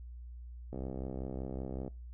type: click train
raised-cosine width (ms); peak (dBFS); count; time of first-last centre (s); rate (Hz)
2; -27; 76; 0.73-1.879; 65.3
effects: noise-tail reverb RT60 0.3 s tail -23 dB re dry + added 60 Hz sine -44 dBFS peak until 2.13 s

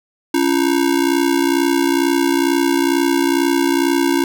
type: ring-modulated tone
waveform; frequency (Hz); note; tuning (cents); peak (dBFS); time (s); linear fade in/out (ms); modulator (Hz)
square; 311.1; D#4; 0; -11; 0.34-4.24; 2; 31.1
effects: none

